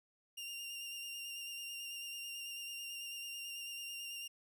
sawtooth tone with vibrato, 2794 Hz, F7, in tune, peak -40 dBFS, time 0.37-4.28 s, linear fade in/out 10 ms, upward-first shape square, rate 9.1 Hz, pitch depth 16 cents each way, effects none

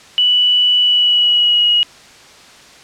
sine tone with pitch glide, 2960 to 2897 Hz, F#7 to F#7, 0 to -37 cents, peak -9 dBFS, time 0.18-1.83 s, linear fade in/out 0 ms, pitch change -37 cents, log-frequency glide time 0.8-1.67 s, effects white hiss -41 dBFS RMS until 2.83 s + low-pass 6000 Hz 12 dB/octave

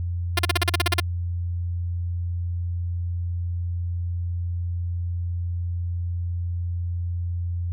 5% pulse tone bursts, 349.2 Hz, F4, in tune, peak -6 dBFS, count 11, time 0.37-1.001 s, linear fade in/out 5 ms, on 21 ms, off 40 ms, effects added 87 Hz sine -24 dBFS peak until 7.72 s

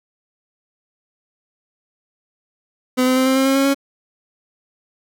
30% pulse tone with pitch steps, 253.9 / 257 / 260.1 / 263.3 / 266.5 / 269.8 / 273.1 / 276.4 Hz, B3 / C4 / C4 / C4 / C4 / C#4 / C#4 / C#4, +48 / -31 / -10 / +11 / +32 / -47 / -26 / -5 cents, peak -11 dBFS, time 2.97-3.746 s, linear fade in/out 20 ms, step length 97 ms, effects none

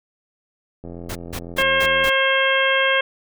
click train, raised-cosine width 2 ms, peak -22 dBFS, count 104, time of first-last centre 0.84-2.04 s, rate 85.8 Hz
pink noise bursts, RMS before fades -29 dBFS, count 5, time 1.09-2.1 s, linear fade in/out 10 ms, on 66 ms, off 170 ms
harmonic tone, 536 Hz, C5, 42 cents sharp, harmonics 1 / 2 / 3 / 4 / 5 / 6, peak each -21 / -24 / -20 / -23 / -25 / -24 dBFS, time 1.58-3.01 s, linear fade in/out 5 ms
effects none

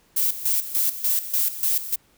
violet noise with tremolo, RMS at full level -21 dBFS, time 0.16-1.96 s, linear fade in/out 10 ms, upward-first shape square, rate 3.4 Hz, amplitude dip 75%, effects pink hiss -60 dBFS RMS until 2.17 s

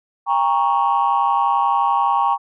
sine chord, G diminished, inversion none, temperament equal with one note detuned, 800.9 / 932.3 / 1108.7 Hz, G5 / Bb5 / Db6, +37 / 0 / 0 cents, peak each -18 dBFS, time 0.26-2.38 s, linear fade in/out 50 ms, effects tanh soft clip ceiling -8 dBFS

